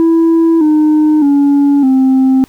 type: tone with pitch steps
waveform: sine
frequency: 329.6 / 305.8 / 283.6 / 263.1 Hz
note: E4 / D#4 / C#4 / C4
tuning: 0 / -30 / +40 / +10 cents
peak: -3 dBFS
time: 0-2.44 s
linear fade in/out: 0 ms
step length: 610 ms
effects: tanh soft clip ceiling -5 dBFS + pink hiss -45 dBFS RMS until 2.48 s